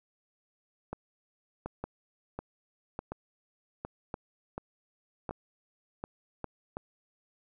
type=two click trains; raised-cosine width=1 ms; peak=-22 / -21 dBFS; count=9 / 5; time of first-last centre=0.93-6.769 / 1.84-6.443 s; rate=1.37 / 0.869 Hz; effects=none